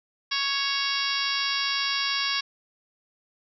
harmonic tone with a mistuned harmonic, 554.4 Hz, C#5, in tune, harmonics 2 / 3 / 4 / 5 / 6 / 7 / 8 / 9 / 10, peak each -33 / -33 / -33 / -33 / -33 / -33 / -33 / -33 / -33 dBFS, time 0.31-2.41 s, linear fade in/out 10 ms, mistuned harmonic 8, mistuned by +49 cents, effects none

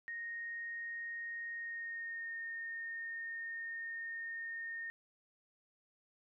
sine tone with pitch glide, 1861 to 1836.4 Hz, A#6 to A#6, -3 to -26 cents, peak -40 dBFS, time 0.08-4.9 s, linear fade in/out 0 ms, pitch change -23 cents, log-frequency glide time 1.54-2.36 s, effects none

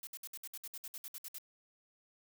blue noise bursts, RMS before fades -45 dBFS, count 14, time 0.03-1.384 s, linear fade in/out 2 ms, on 41 ms, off 60 ms, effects none

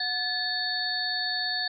sine tone cluster, 734 / 1730 / 3672 / 4445 Hz, F#5 / A6 / A#7 / C#8, -14 / -30 / -27 / +4 cents, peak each -37 / -31 / -36 / -29 dBFS, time 0-1.68 s, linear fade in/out 5 ms, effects none

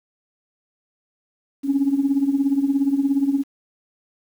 sine tone with tremolo, 277.2 Hz, C#4, in tune, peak -12 dBFS, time 1.63-3.44 s, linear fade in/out 50 ms, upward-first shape triangle, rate 17 Hz, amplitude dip 85%, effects tanh soft clip ceiling -9 dBFS + 8-bit

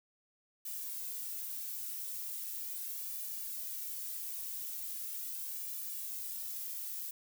violet noise with flanger, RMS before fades -41 dBFS, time 0.65-7.11 s, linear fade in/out 5 ms, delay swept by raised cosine 1.7 to 2.69 ms, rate 0.39 Hz, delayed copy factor +0.9, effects none

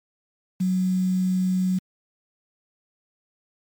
sine tone with quantisation, 185.1 Hz, F#3, 1 cent sharp, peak -19 dBFS, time 0.6-1.79 s, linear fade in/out 10 ms, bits 7, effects MP3 96 kbps

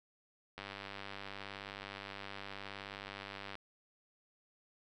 click train, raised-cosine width 0.3 ms, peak -28 dBFS, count 296, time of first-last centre 0.58-3.554 s, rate 99.2 Hz, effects none

